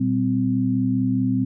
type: tone cluster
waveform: sine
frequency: 118.4 / 193.9 / 258.8 Hz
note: A#2 / G3 / C4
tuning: +27 / -19 / -19 cents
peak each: -24 / -25 / -20 dBFS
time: 0-1.45 s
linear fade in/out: 10 ms
effects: none